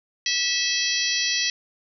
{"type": "harmonic tone with a mistuned harmonic", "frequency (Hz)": 650, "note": "E5", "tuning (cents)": -24, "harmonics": [3, 4, 5, 6, 7, 8, 9], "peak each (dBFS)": [-29, -29, -29, -29, -29, -29, -29], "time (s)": [0.26, 1.5], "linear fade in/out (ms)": 2, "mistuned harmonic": 6, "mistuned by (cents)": 54, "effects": []}